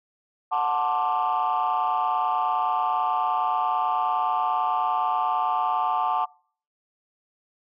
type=chord; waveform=sine; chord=D dominant seventh; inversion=first; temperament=just; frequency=734.2 / 881 / 1057.2 / 1174.7 Hz; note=F#5 / A5 / C6 / D6; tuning=-14 / +2 / +18 / 0 cents; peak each=-25 / -24 / -28 / -26 dBFS; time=0.51-6.26 s; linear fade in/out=20 ms; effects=noise-tail reverb RT60 0.5 s tail -26 dB re dry + tanh soft clip ceiling -16 dBFS